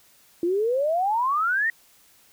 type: exponential sweep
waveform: sine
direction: up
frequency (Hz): 332.2 to 1900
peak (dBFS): -20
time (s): 0.43-1.7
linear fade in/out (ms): 2
effects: white hiss -57 dBFS RMS until 2.32 s